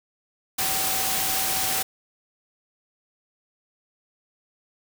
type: tone in noise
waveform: sine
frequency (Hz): 765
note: G5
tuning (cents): -42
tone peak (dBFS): -33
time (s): 0.58-1.83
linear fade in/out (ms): 10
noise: white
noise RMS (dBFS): -25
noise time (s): 0.58-1.83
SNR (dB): -11
effects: none